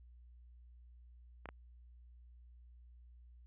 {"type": "clicks", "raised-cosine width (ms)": 0.5, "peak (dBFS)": -30, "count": 2, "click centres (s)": [1.457, 1.489], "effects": ["added 60 Hz sine -56 dBFS peak until 3.46 s", "resampled to 8000 Hz"]}